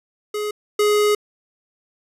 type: tone pair in turn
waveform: square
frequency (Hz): 419.7 / 417.7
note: G#4 / G#4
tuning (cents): +18 / +10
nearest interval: unison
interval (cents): 8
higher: first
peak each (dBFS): -23 / -15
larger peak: second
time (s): 0.34-0.51 / 0.79-1.15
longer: second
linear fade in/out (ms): 5
effects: resampled to 32000 Hz